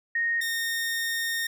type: tone pair in turn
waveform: sine / sawtooth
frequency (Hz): 1859 / 1839.8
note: A#6 / A#6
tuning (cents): -5 / -23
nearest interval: unison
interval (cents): 18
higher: first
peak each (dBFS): -23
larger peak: neither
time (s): 0.15-0.41 / 0.41-1.47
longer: second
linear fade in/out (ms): 5
effects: none